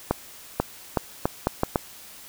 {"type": "accelerating click train", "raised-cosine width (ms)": 1, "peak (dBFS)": -6, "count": 7, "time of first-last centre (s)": [0.11, 1.758], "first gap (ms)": 490, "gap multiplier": 0.76, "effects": ["white hiss -45 dBFS RMS until 2.28 s"]}